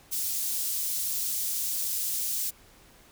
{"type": "high-pass noise", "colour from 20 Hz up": "white", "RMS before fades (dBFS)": -30, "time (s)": [0.11, 2.51], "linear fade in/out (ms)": 20, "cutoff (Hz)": 5500, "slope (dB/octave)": 12, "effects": ["pink hiss -56 dBFS RMS until 3.11 s"]}